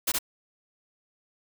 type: noise with echo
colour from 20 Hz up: white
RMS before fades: -25 dBFS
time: 0.07-0.12 s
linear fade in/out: 10 ms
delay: 68 ms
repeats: 1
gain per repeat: -2 dB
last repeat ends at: 0.188 s
effects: none